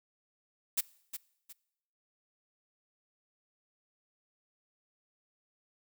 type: noise with echo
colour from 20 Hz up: blue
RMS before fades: -29 dBFS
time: 0.77-0.81 s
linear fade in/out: 10 ms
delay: 360 ms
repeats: 2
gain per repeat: -10 dB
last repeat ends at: 1.53 s
effects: noise-tail reverb RT60 0.8 s tail -22 dB re dry